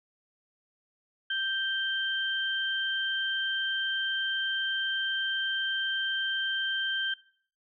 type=tone pair together; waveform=sine; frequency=1568 / 3136 Hz; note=G6 / G7; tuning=0 / 0 cents; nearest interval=octave; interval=1200 cents; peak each=-30 / -31 dBFS; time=1.3-7.14 s; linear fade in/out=5 ms; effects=noise-tail reverb RT60 0.5 s tail -18 dB re dry